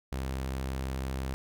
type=tone; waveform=sawtooth; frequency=66 Hz; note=C2; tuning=16 cents sharp; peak=-28 dBFS; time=0.12-1.34 s; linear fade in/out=0 ms; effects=none